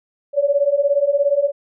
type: beating tone pair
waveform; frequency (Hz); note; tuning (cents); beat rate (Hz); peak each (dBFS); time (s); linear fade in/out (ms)
sine; 557 / 574; C#5 / D5; +8 / -40; 17; -18 / -16; 0.33-1.52; 50
effects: none